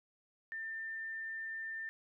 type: tone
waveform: sine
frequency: 1794 Hz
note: A6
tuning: 33 cents sharp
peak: -39 dBFS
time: 0.52-1.89 s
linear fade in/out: 0 ms
effects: none